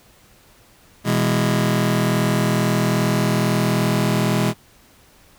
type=chord; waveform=sawtooth; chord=E major; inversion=second; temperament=just; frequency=123.61 / 164.81 / 206 Hz; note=B2 / E3 / G#3; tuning=+2 / 0 / -14 cents; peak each=-17 dBFS; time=1.04-4.54 s; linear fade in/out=50 ms; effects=pink hiss -52 dBFS RMS until 5.38 s